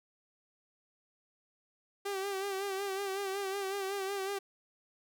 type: tone with vibrato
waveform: sawtooth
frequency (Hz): 392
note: G4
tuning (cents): 0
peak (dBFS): -30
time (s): 2.05-4.39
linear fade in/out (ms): 10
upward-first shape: sine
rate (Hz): 5.4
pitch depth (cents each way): 53
effects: none